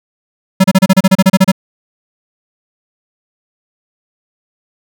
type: tone bursts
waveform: square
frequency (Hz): 190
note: F#3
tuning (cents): +46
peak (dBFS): -4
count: 13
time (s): 0.6-1.518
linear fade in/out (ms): 10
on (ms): 42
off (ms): 31
effects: none